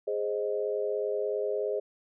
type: chord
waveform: sine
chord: Ab major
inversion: none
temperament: equal with one note detuned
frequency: 415.3 / 525.4 / 622.3 Hz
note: Ab4 / C5 / Eb5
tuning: 0 / +7 / 0 cents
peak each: -30 / -33 / -34 dBFS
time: 0.07-1.8 s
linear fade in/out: 10 ms
effects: none